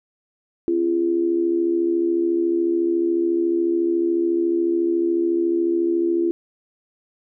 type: tone with amplitude modulation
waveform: sine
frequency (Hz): 340.4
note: F4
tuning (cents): -44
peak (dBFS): -14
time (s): 0.68-6.31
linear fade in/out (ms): 0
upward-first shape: sine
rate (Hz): 74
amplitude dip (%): 65
effects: none